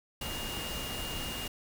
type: tone in noise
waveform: sine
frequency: 2838 Hz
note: F7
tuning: 27 cents sharp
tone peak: -40 dBFS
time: 0.21-1.48 s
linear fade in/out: 5 ms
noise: pink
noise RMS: -38 dBFS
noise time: 0.21-1.48 s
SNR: -5 dB
effects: none